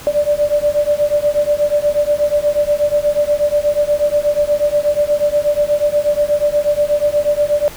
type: beating tone pair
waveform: sine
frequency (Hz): 584 / 592.3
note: D5 / D5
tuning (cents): -10 / +15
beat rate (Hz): 8.3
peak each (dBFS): -15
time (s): 0.07-7.68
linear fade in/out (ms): 0
effects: pink hiss -34 dBFS RMS until 7.76 s